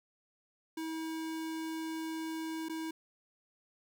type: tone with dropouts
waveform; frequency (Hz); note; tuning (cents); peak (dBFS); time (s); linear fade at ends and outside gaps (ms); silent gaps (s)
square; 321.2; E4; -45; -37; 0.77-2.91; 5; 2.686-2.695
effects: none